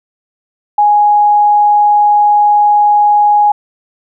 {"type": "tone", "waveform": "sine", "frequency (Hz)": 830.6, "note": "G#5", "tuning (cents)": 0, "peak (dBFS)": -5, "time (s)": [0.78, 3.52], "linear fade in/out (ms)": 5, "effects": []}